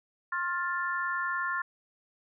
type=chord; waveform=sine; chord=F major; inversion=second; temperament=equal with one note detuned; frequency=1066 / 1396.9 / 1760 Hz; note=C6 / F6 / A6; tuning=+32 / 0 / 0 cents; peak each=-33 dBFS; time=0.32-1.62 s; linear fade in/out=5 ms; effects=none